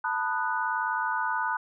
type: chord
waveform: sine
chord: B dominant seventh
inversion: third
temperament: just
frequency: 889 / 987.8 / 1234.7 / 1481.6 Hz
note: A5 / B5 / D#6 / F#6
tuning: +18 / 0 / -14 / +2 cents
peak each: -31 / -31 / -34 / -30 dBFS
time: 0.04-1.57 s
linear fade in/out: 5 ms
effects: none